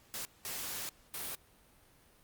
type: noise bursts at uneven times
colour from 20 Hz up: white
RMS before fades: -40 dBFS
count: 3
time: 0.14-0.25 / 0.45-0.89 / 1.14-1.35 s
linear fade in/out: 0 ms
effects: pink hiss -64 dBFS RMS until 2.23 s + Opus 48 kbps